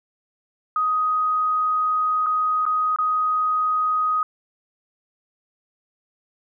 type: tone with dropouts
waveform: sine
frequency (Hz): 1252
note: D#6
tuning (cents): +10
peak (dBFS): -18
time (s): 0.76-4.23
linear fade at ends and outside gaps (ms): 2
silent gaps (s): 2.262-2.266 / 2.654-2.663 / 2.961-2.986
effects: none